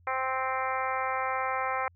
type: harmonic tone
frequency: 261.6 Hz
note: C4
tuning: in tune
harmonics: 2 / 3 / 4 / 5 / 6 / 7 / 8 / 9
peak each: -36 / -33 / -33 / -34 / -41 / -40 / -38 / -42 dBFS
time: 0.07-1.88 s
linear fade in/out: 2 ms
effects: added 87 Hz sine -57 dBFS peak until 1.95 s